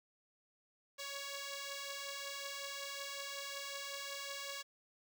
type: beating tone pair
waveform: 5% pulse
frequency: 554.4 / 559.8 Hz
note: C#5 / C#5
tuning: 0 / +17 cents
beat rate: 5.4 Hz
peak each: -37 / -32 dBFS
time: 0.98-4.63 s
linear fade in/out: 20 ms
effects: none